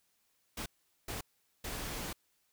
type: noise bursts at uneven times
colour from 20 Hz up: pink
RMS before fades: -40 dBFS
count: 3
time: 0.57-0.66 / 1.08-1.21 / 1.64-2.13 s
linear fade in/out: 5 ms
effects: white hiss -75 dBFS RMS until 2.52 s